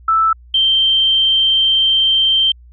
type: tone pair in turn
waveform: sine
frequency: 1318.5 / 3136 Hz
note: E6 / G7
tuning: 0 / 0 cents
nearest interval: octave + minor third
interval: 1500 cents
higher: second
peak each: -10 dBFS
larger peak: neither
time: 0.08-0.33 / 0.54-2.52 s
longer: second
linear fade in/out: 5 ms
effects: added 60 Hz sine -39 dBFS peak until 2.72 s